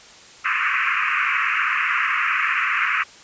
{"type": "band-pass noise", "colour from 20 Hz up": "pink", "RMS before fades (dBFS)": -21, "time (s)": [0.44, 3.04], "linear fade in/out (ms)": 20, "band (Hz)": [1100, 2700], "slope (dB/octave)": 96, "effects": ["white hiss -45 dBFS RMS until 3.23 s", "resampled to 16000 Hz"]}